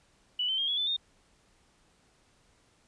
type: tone with pitch steps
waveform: sine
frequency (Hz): 2960 / 3089 / 3224 / 3365 / 3512 / 3665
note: F#7 / G7 / G7 / G#7 / A7 / A#7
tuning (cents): 0 / -26 / +48 / +22 / -4 / -30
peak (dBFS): -27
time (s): 0.39-0.966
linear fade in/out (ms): 5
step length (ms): 96
effects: pink hiss -66 dBFS RMS until 2.87 s + resampled to 22050 Hz